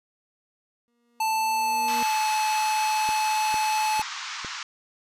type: tone with exponential growth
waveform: 30% pulse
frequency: 237.4 Hz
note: A#3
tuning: 32 cents sharp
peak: -29 dBFS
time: 0.88-2.03 s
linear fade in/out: 0 ms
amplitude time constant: 250 ms
type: tone with pitch glide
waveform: square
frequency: 881 to 862.4 Hz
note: A5 to A5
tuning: +2 to -35 cents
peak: -23 dBFS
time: 1.2-4.02 s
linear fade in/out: 5 ms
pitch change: -37 cents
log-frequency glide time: 1.52-2.3 s
type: band-pass noise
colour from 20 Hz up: pink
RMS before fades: -35 dBFS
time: 1.88-4.63 s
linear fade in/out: 2 ms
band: 960 to 6700 Hz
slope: 48 dB/octave
type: click train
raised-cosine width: 2 ms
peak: -25 dBFS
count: 4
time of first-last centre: 3.09-4.447 s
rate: 2.21 Hz
effects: resampled to 32000 Hz